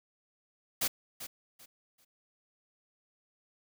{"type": "noise with echo", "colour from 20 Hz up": "white", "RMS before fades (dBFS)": -30, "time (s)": [0.81, 0.88], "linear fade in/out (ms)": 10, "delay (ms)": 390, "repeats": 3, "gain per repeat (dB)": -12, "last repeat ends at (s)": 2.05, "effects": []}